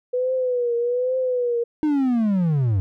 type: tone with vibrato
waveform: sine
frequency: 493.9 Hz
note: B4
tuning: in tune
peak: -19 dBFS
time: 0.13-1.64 s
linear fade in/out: 10 ms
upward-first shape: triangle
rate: 1.2 Hz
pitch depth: 92 cents each way
type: linear sweep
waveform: triangle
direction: down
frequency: 311.1 to 90.1 Hz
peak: -15 dBFS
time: 1.83-2.8 s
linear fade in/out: 0 ms
effects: none